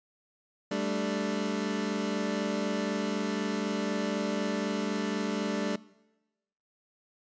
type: chord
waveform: 25% pulse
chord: G suspended second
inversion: none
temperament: equal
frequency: 196 / 220 / 293.7 Hz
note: G3 / A3 / D4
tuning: 0 / 0 / 0 cents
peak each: -30 dBFS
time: 0.71-5.76 s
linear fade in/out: 5 ms
effects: noise-tail reverb RT60 1.0 s tail -21 dB re dry + resampled to 16000 Hz